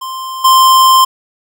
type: tone with level steps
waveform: square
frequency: 1046.5 Hz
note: C6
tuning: in tune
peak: -21 / -5 dBFS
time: 0.01-1.05 s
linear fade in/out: 10 ms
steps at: 0.44 s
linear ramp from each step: 10 ms
effects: none